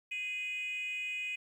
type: tone with frequency modulation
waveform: sine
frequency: 2489 Hz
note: D#7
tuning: in tune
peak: -33 dBFS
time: 0.11-1.36 s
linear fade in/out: 10 ms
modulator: 428 Hz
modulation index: 0.49
effects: tanh soft clip ceiling -32 dBFS + 11-bit